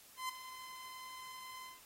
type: tone with ADSR envelope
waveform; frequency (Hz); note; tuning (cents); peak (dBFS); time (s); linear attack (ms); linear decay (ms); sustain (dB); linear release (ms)
sawtooth; 1029; C6; -29; -32; 0.16-1.81; 130; 7; -13; 160
effects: white hiss -60 dBFS RMS until 1.85 s + AAC 48 kbps